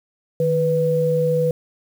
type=tone pair together; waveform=sine; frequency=155.57 / 493.9 Hz; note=D#3 / B4; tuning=0 / 0 cents; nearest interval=octave + minor sixth; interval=2000 cents; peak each=-21 / -17 dBFS; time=0.4-1.51 s; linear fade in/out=2 ms; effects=7-bit